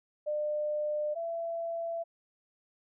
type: tone pair in turn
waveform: sine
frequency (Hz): 600 / 670.2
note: D5 / E5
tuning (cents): +37 / +29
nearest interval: major second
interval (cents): 192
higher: second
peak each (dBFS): -29 / -32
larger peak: first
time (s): 0.26-1.15 / 1.15-2.04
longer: neither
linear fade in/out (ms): 20
effects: none